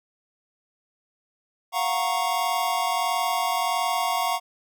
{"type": "chord", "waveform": "square", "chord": "Gb major seventh", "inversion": "third", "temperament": "equal with one note detuned", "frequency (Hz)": [698.5, 740, 932.3, 1101.7], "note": ["F5", "Gb5", "Bb5", "Db6"], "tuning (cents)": [0, 0, 0, -11], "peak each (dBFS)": -29, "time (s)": [1.72, 4.4], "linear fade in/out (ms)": 50, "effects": []}